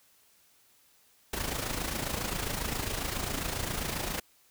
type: noise with amplitude modulation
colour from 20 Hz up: pink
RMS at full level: -31 dBFS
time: 1.33-4.2 s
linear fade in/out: 5 ms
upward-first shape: sine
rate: 27.4 Hz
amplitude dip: 60%
effects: white hiss -64 dBFS RMS until 4.5 s